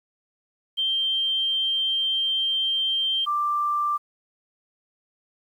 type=tone pair in turn; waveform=sine; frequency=3152 / 1180.7 Hz; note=G7 / D6; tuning=+9 / +9 cents; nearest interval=octave + perfect fourth; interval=1700 cents; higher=first; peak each=-21 dBFS; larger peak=neither; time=0.77-3.26 / 3.26-3.98 s; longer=first; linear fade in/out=20 ms; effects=9-bit